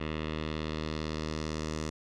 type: tone with low-pass filter sweep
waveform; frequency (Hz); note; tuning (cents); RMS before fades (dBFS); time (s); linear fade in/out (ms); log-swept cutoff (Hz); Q
10% pulse; 77.78; D#2; 0; -35; 0-1.9; 5; 2900 to 6600; 1.9
effects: none